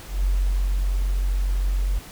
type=tone with ADSR envelope; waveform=sine; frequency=46.25 Hz; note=F#1; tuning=in tune; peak=-17 dBFS; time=0.07-1.99 s; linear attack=170 ms; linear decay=420 ms; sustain=-2 dB; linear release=6 ms; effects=pink hiss -42 dBFS RMS until 2.11 s